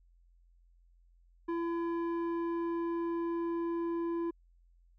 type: tone with low-pass filter sweep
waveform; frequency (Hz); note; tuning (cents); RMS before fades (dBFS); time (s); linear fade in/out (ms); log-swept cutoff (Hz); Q
square; 337.2; E4; +39; -34; 1.48-4.31; 10; 1200 to 790; 1.1
effects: added 43 Hz sine -61 dBFS peak until 4.98 s